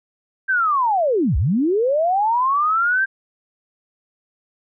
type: linear two-way sweep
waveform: sine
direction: down then up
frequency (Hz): 1598 to 55 to 1598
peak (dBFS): -15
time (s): 0.48-3.06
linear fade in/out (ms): 20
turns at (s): 1.37
effects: none